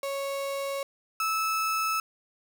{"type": "tone pair in turn", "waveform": "35% pulse", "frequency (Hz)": [553, 1306.2], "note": ["C#5", "E6"], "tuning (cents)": [-4, -16], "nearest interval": "octave + minor third", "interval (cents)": 1488, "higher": "second", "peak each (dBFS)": [-28, -24], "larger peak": "second", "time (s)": [[0.03, 0.83], [1.2, 2]], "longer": "neither", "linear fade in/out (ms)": 2, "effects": []}